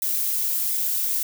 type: noise with flanger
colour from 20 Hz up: violet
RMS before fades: -24 dBFS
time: 0.02-1.23 s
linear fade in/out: 2 ms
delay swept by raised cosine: 0.68 to 4.98 ms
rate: 1.4 Hz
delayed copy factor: -0.55
effects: none